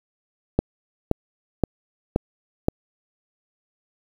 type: click train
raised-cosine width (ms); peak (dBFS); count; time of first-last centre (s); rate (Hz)
2; -4; 5; 0.59-2.684; 1.91
effects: 7-bit